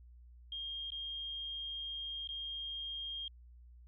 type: tone with dropouts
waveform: sine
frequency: 3223 Hz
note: G7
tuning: 47 cents sharp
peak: -39 dBFS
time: 0.52-3.28 s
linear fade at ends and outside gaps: 2 ms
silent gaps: 0.904-0.919 / 2.274-2.289 s
effects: added 60 Hz sine -54 dBFS peak until 3.87 s